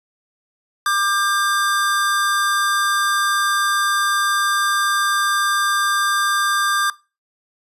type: tone pair together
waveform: square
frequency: 1191 / 1596.8 Hz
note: D6 / G6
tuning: +24 / +32 cents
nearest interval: perfect fourth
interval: 508 cents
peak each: -18 / -21 dBFS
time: 0.86-6.9 s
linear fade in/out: 2 ms
effects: noise-tail reverb RT60 0.3 s tail -21 dB re dry + resampled to 32000 Hz